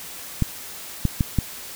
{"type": "clicks", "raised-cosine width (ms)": 5, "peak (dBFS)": -6, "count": 4, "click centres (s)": [0.423, 1.053, 1.208, 1.387], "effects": ["white hiss -37 dBFS RMS until 1.75 s"]}